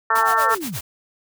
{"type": "harmonic tone", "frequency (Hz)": 224.3, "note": "A3", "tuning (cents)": 34, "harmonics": [2, 3, 4, 5, 6, 7, 8], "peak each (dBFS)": [-31, -30, -22, -21, -19, -29, -24], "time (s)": [0.1, 0.55], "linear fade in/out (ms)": 5}
{"type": "linear sweep", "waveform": "sine", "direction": "down", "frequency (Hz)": [1013, 55.8], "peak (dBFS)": -27, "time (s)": [0.11, 0.81], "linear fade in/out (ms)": 50}
{"type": "noise with tremolo", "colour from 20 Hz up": "white", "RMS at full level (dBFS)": -29, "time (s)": [0.15, 0.81], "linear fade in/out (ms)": 5, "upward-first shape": "sine", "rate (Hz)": 8.4, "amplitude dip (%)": 95}
{"effects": []}